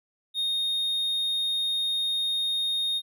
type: tone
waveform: triangle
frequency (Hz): 3700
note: A#7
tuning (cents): -14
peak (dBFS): -23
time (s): 0.34-3.02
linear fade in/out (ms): 50
effects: none